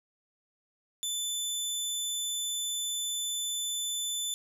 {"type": "tone", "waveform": "20% pulse", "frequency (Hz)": 3515, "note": "A7", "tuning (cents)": -2, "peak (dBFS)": -25, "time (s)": [1.03, 4.34], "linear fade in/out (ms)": 0, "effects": []}